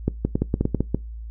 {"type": "clicks", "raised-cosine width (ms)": 3, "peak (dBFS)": -7, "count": 10, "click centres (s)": [0.08, 0.25, 0.355, 0.42, 0.541, 0.61, 0.654, 0.747, 0.806, 0.946], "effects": ["noise-tail reverb RT60 0.2 s tail -22 dB re dry", "added 56 Hz sine -32 dBFS peak until 1.3 s"]}